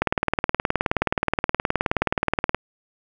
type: click train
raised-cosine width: 0.5 ms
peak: -4 dBFS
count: 49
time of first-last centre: 0.02-2.546 s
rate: 19 Hz
effects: none